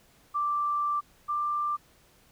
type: tone pair in turn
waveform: sine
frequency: 1174.7 / 1184.2 Hz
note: D6 / D6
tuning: 0 / +14 cents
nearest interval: unison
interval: 14 cents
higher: second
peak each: -25 / -26 dBFS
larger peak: first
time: 0.34-1.01 / 1.28-1.77 s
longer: first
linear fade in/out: 20 ms
effects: pink hiss -61 dBFS RMS until 2.31 s